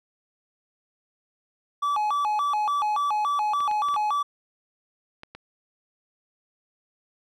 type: tone with vibrato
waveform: triangle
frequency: 987.8 Hz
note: B5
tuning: in tune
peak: -20 dBFS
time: 1.82-4.23 s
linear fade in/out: 10 ms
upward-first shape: square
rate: 3.5 Hz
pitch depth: 270 cents each way
type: clicks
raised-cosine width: 0.3 ms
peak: -24 dBFS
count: 6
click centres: 3.605 / 3.713 / 3.886 / 3.942 / 5.234 / 5.35 s
effects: none